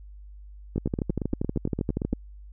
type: two click trains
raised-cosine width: 3 ms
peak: -13 / -15 dBFS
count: 18 / 13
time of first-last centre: 0.78-2.129 / 0.76-2.133 s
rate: 12.6 / 8.74 Hz
effects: added 50 Hz sine -42 dBFS peak until 2.52 s